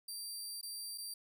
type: tone with dropouts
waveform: 20% pulse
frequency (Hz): 4699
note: D8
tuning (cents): 0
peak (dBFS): -36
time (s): 0.08-1.14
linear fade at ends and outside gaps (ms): 5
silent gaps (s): 0.613-0.629 / 0.977-0.981
effects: none